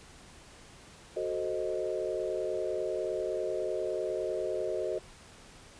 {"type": "chord", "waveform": "sine", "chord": "F# diminished seventh", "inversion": "none", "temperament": "equal", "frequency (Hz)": [370, 440, 523.3, 622.3], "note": ["F#4", "A4", "C5", "Eb5"], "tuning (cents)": [0, 0, 0, 0], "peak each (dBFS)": [-35, -36, -37, -35], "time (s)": [1.16, 4.99], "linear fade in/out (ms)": 10, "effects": ["pink hiss -53 dBFS RMS until 5.79 s", "resampled to 22050 Hz"]}